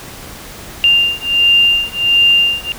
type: beating tone pair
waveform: sine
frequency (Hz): 2794 / 2795.4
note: F7 / F7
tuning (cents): 0 / +1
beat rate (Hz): 1.4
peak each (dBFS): -12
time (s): 0.84-2.72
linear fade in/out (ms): 0
effects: pink hiss -32 dBFS RMS until 2.78 s